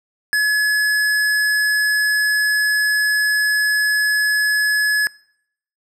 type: tone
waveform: square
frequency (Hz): 1700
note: G#6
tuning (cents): +40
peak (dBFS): -15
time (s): 0.33-5.07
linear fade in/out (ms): 0
effects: noise-tail reverb RT60 0.7 s tail -24 dB re dry + low-pass 12000 Hz 12 dB/octave